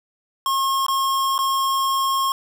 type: tone with dropouts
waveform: square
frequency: 1079 Hz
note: C#6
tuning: 47 cents flat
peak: -19 dBFS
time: 0.46-2.32 s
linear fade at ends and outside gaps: 1 ms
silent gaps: 0.865-0.883 / 1.38-1.389 s
effects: none